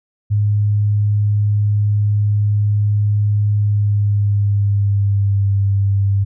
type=tone with pitch glide; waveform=sine; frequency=103.83 to 99.14 Hz; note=G#2 to G2; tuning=0 to +20 cents; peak=-12 dBFS; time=0.3-6.25 s; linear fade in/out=20 ms; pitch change=-80 cents; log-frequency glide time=3.56-5.55 s; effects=none